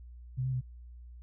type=tone with pitch steps; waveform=sine; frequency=128.4 / 130.7 / 127.1 Hz; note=C3 / C3 / C3; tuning=-32 / -1 / -50 cents; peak=-29 dBFS; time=0.37-0.613 s; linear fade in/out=20 ms; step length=81 ms; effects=added 60 Hz sine -46 dBFS peak until 1.22 s